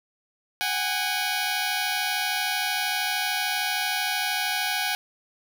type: tone pair together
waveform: 10% pulse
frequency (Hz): 746.9 / 820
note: F#5 / G#5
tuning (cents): +16 / -22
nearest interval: major second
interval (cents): 162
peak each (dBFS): -19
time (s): 0.61-4.95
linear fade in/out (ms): 0
effects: none